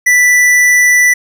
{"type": "tone with hard clipping", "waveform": "sine", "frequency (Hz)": 1975.5, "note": "B6", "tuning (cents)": 0, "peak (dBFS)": -7, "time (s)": [0.06, 1.14], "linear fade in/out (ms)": 10, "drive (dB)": 13, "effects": []}